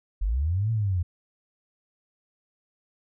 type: linear two-way sweep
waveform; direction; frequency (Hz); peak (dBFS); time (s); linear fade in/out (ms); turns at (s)
sine; up then down; 41.64 to 114.7 to 84; -22; 0.21-1.03; 10; 0.71
effects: none